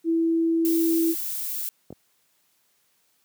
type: tone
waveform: sine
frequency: 329.6 Hz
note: E4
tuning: in tune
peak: -19 dBFS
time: 0.04-1.15 s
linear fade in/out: 50 ms
type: noise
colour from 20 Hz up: violet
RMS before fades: -30 dBFS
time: 0.65-1.69 s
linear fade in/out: 0 ms
type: clicks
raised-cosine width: 2 ms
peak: -25 dBFS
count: 2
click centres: 1.905 / 1.926 s
effects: white hiss -67 dBFS RMS until 3.24 s + high-pass 100 Hz 12 dB/octave